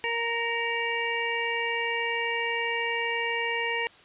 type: harmonic tone with a mistuned harmonic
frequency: 466.2 Hz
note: A#4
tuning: in tune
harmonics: 1 / 2 / 4 / 5 / 6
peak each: -33 / -33 / -31 / -32 / -34 dBFS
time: 0.04-3.87 s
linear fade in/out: 0 ms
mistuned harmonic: 5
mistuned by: -28 cents
effects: white hiss -53 dBFS RMS until 4.04 s + resampled to 8000 Hz